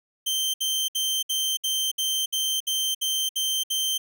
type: tone bursts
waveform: sawtooth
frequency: 3125 Hz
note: G7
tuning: 6 cents flat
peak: -20 dBFS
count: 11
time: 0.26-3.98 s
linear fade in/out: 10 ms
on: 280 ms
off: 64 ms
effects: none